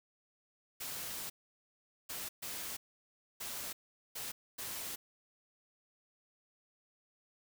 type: noise bursts at uneven times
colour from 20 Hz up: white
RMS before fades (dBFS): -42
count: 6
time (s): 0.8-1.3 / 2.09-2.29 / 2.42-2.77 / 3.4-3.73 / 4.15-4.32 / 4.58-4.96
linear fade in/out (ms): 10
effects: none